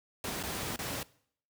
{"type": "noise with dropouts", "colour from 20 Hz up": "pink", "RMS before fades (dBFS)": -36, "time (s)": [0.24, 1.03], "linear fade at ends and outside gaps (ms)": 2, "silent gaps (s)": [[0.429, 0.435], [0.761, 0.79]], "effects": ["noise-tail reverb RT60 0.6 s tail -21 dB re dry", "high-pass 80 Hz 12 dB/octave"]}